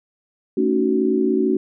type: chord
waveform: sine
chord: D# half-diminished seventh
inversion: second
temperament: just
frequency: 224 / 280 / 311.1 / 373.4 Hz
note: A3 / C#4 / D#4 / F#4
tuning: +31 / +18 / 0 / +16 cents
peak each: -22 / -21 / -25 / -19 dBFS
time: 0.57-1.57 s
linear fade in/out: 5 ms
effects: none